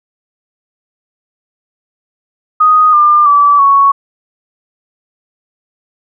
sine tone with pitch steps, 1244.5 / 1198.6 / 1154.5 / 1111.9 Hz, D#6 / D6 / D6 / C#6, 0 / +35 / -30 / +5 cents, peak -4 dBFS, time 2.6-3.92 s, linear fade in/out 10 ms, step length 330 ms, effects none

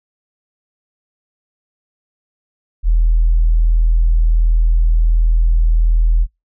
sine tone, 40.69 Hz, E1, 22 cents flat, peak -8 dBFS, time 2.83-6.27 s, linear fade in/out 50 ms, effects noise-tail reverb RT60 0.2 s tail -26 dB re dry + tanh soft clip ceiling -4 dBFS

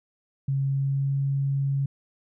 sine tone with pitch glide, 136.8 to 138.15 Hz, C#3 to C#3, -23 to -6 cents, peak -22 dBFS, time 0.48-1.86 s, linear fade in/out 5 ms, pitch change +17 cents, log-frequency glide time 0.64-1.16 s, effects none

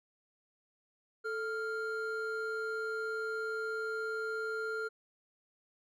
triangle tone pair together, 440 / 1396.9 Hz, A4 / F6, 0 / 0 cents, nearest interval octave + minor sixth, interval 2000 cents, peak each -35 / -35 dBFS, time 1.24-4.89 s, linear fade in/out 20 ms, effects none

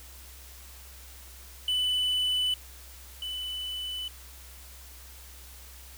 triangle tone pair in turn, 2993 / 2993 Hz, F#7 / F#7, +19 / +19 cents, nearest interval unison, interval 0 cents, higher neither, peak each -23 / -31 dBFS, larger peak first, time 1.68-2.54 / 3.22-4.08 s, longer neither, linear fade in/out 2 ms, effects added 64 Hz sine -48 dBFS peak until 5.97 s + white hiss -50 dBFS RMS until 5.97 s

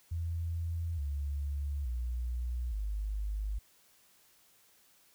sine tone with pitch steps, 83.6 / 71.12 / 60.5 / 51.46 Hz, E2 / C#2 / B1 / G#1, +25 / +45 / -35 / -15 cents, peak -32 dBFS, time 0.11-3.59 s, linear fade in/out 10 ms, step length 870 ms, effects white hiss -65 dBFS RMS until 5.14 s

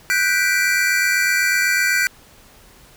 square chord, G major seventh, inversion third, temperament equal, 1480 / 1568 / 1975.5 / 2349 Hz, F#6 / G6 / B6 / D7, 0 / 0 / 0 / 0 cents, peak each -22 dBFS, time 0.1-2.07 s, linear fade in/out 0 ms, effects pink hiss -48 dBFS RMS until 2.96 s

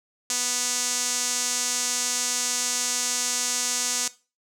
sawtooth tone with band-pass filter, 246.7 Hz, B3, 2 cents flat, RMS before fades -26 dBFS, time 0.3-4.08 s, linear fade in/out 2 ms, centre 6900 Hz, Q 2.6, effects noise-tail reverb RT60 0.3 s tail -17 dB re dry

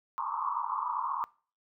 pink band-pass noise, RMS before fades -33 dBFS, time 0.18-1.24 s, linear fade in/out 0 ms, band 910 to 1200 Hz, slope 96 dB/octave, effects noise-tail reverb RT60 0.4 s tail -23 dB re dry

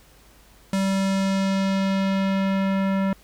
square tone with low-pass filter sweep, 193.7 Hz, G3, 20 cents flat, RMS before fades -22 dBFS, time 0.73-3.13 s, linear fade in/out 2 ms, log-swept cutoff 10000 to 1800 Hz, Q 0.94, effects added 50 Hz sine -54 dBFS peak until 3.23 s + pink hiss -54 dBFS RMS until 3.23 s

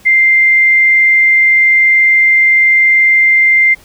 sine tone, 2093 Hz, C7, in tune, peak -5 dBFS, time 0.05-3.75 s, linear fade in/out 20 ms, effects pink hiss -43 dBFS RMS until 3.84 s

